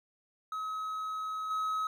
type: tone with level steps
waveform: triangle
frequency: 1278 Hz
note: D#6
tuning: 46 cents sharp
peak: -32 / -28 dBFS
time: 0.52-1.87 s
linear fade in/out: 2 ms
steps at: 1.5 s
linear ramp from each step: 10 ms
effects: none